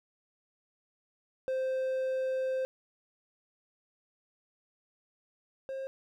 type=tone pair in turn; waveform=triangle; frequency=522 / 533.9 Hz; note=C5 / C5; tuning=-4 / +35 cents; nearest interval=unison; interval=39 cents; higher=second; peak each=-27 / -33 dBFS; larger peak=first; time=1.48-2.65 / 5.69-5.87 s; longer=first; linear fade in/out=0 ms; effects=none